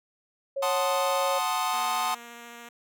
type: tone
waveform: sine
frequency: 549 Hz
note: C#5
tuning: 17 cents flat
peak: -27 dBFS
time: 0.56-1.39 s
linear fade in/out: 10 ms
type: chord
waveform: 45% pulse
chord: F# diminished seventh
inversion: none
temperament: equal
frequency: 740 / 880 / 1046.5 / 1244.5 Hz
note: F#5 / A5 / C6 / Eb6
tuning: 0 / 0 / 0 / 0 cents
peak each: -31 dBFS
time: 0.62-2.15 s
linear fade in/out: 10 ms
type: tone with vibrato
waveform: 5% pulse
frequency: 236.2 Hz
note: A#3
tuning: 23 cents sharp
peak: -31 dBFS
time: 1.73-2.69 s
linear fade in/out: 5 ms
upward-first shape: sine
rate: 14 Hz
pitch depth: 8 cents each way
effects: none